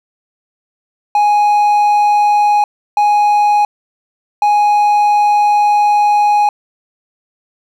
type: tone bursts at uneven times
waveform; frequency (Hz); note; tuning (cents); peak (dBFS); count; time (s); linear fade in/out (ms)
triangle; 830.6; G#5; 0; -6; 3; 1.15-2.64 / 2.97-3.65 / 4.42-6.49; 2
effects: none